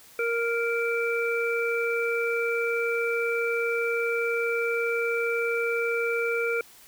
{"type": "harmonic tone", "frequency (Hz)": 466.2, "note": "A#4", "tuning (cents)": 0, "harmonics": [1, 3, 5], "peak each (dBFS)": [-26, -30, -30], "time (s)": [0.19, 6.61], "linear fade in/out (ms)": 2, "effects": ["white hiss -52 dBFS RMS until 6.87 s"]}